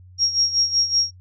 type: tone with tremolo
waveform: sine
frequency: 5588 Hz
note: F8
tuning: in tune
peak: -14 dBFS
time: 0.18-1.11 s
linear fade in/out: 50 ms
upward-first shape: sine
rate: 5.3 Hz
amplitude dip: 75%
effects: noise-tail reverb RT60 0.1 s tail -26 dB re dry + added 91 Hz sine -43 dBFS peak until 1.2 s